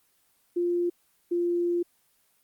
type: tone pair in turn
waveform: sine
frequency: 349.2 / 347.4 Hz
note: F4 / F4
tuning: 0 / -9 cents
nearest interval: unison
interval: 9 cents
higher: first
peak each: -23 dBFS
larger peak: neither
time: 0.56-0.9 / 1.31-1.83 s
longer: second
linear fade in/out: 10 ms
effects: white hiss -67 dBFS RMS until 2.43 s + Opus 24 kbps